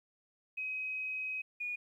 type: tone pair in turn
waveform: sine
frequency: 2531 / 2450 Hz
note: D#7 / D#7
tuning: +29 / -27 cents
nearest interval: minor second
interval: 56 cents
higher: first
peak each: -35 / -35 dBFS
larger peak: neither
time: 0.57-1.42 / 1.6-1.76 s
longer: first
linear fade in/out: 10 ms
effects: 12-bit